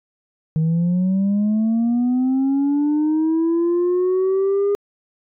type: linear sweep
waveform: sine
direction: up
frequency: 156 to 407.8 Hz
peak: -13 dBFS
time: 0.56-4.75 s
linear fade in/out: 0 ms
effects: tanh soft clip ceiling -14 dBFS